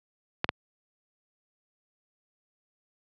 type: clicks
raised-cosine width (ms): 0.3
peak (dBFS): -7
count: 2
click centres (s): 0.444 / 0.491
effects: high-pass 80 Hz 12 dB/octave + low-pass 4000 Hz 12 dB/octave